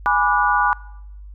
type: chord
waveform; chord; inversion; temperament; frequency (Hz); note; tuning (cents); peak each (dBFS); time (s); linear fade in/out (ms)
sine; G# half-diminished seventh; none; equal with one note detuned; 830.6 / 987.8 / 1174.7 / 1455.4; G#5 / B5 / D6 / F#6; 0 / 0 / 0 / -29; -20; 0.06-0.73; 0
effects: noise-tail reverb RT60 0.9 s tail -23 dB re dry + added 50 Hz sine -35 dBFS peak until 1.34 s